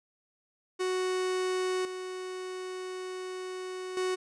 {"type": "tone with level steps", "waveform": "45% pulse", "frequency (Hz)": 370, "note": "F#4", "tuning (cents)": 0, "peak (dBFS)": [-28, -36, -28], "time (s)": [0.79, 4.16], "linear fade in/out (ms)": 20, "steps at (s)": [1.85, 3.97], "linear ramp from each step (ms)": 2, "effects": ["resampled to 22050 Hz"]}